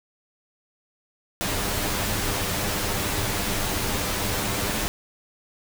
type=noise with comb filter; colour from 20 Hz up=pink; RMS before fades=-26 dBFS; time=1.41-4.88 s; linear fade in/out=0 ms; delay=10 ms; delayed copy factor=+0.5; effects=none